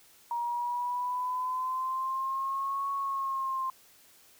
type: exponential two-way sweep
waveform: sine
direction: up then down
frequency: 944 to 1108.7 to 1048 Hz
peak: -29 dBFS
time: 0.31-3.7 s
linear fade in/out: 2 ms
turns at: 2.91 s
effects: white hiss -59 dBFS RMS until 4.39 s